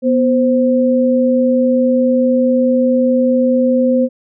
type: tone pair together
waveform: sine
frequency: 245.6 / 520.9 Hz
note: B3 / C5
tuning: -9 / -8 cents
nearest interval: octave + minor second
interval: 1301 cents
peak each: -12 / -13 dBFS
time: 0.02-4.09 s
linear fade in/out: 50 ms
effects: none